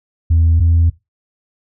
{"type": "tone pair in turn", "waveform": "sine", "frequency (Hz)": [82.1, 83.34], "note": ["E2", "E2"], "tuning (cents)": [-6, 19], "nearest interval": "unison", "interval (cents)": 25, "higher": "second", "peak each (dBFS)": -7, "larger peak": "neither", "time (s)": [[0.3, 0.6], [0.6, 0.9]], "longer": "neither", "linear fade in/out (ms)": 10, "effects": ["noise-tail reverb RT60 0.2 s tail -19 dB re dry", "tanh soft clip ceiling -6 dBFS"]}